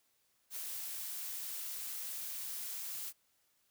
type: noise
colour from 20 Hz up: blue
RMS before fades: -42 dBFS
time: 0.5-3.13 s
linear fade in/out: 50 ms
effects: white hiss -75 dBFS RMS until 3.7 s